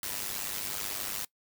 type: noise with amplitude modulation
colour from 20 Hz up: white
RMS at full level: -32 dBFS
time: 0.03-1.25 s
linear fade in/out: 2 ms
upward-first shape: sine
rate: 100 Hz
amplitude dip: 80%
effects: noise-tail reverb RT60 0.1 s tail -21 dB re dry